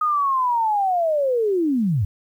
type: linear sweep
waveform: sine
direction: down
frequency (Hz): 1253 to 87.31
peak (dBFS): -17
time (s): 0.01-2.05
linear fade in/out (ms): 5
effects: 9-bit